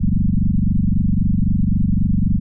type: tone with frequency modulation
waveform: sine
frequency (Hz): 100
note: G2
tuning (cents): +35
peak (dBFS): -13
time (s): 0-2.4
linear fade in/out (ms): 20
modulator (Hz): 23.8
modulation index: 5.1
effects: none